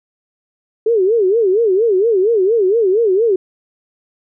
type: tone with vibrato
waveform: sine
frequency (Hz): 415.6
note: G#4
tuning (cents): +1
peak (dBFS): -10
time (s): 0.86-3.36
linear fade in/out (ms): 5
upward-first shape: sine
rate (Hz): 4.3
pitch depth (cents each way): 220
effects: none